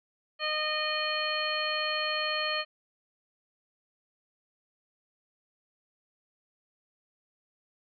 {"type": "harmonic tone", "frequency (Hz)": 614, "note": "D#5", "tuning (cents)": -23, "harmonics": [1, 2, 3, 4, 5, 7], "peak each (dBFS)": [-35, -35, -35, -35, -35, -35], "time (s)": [0.39, 2.65], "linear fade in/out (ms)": 50, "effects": []}